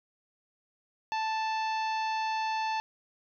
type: harmonic tone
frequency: 880 Hz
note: A5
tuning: in tune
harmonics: 1 / 2 / 3 / 4 / 5 / 6 / 7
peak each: -29 / -40 / -39 / -47 / -44 / -52 / -54 dBFS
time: 1.12-2.8 s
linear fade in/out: 0 ms
effects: none